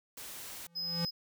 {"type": "noise", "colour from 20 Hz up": "white", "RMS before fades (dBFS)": -45, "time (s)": [0.17, 0.67], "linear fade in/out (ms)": 5}
{"type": "tone with exponential growth", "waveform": "square", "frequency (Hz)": 170, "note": "F3", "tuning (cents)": -46, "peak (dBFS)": -31, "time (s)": [0.64, 1.05], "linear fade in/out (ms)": 2, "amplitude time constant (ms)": 87}
{"type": "tone", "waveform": "triangle", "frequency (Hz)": 5060, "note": "D#8", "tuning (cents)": 28, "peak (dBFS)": -33, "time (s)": [0.75, 1.11], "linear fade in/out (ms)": 20}
{"effects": []}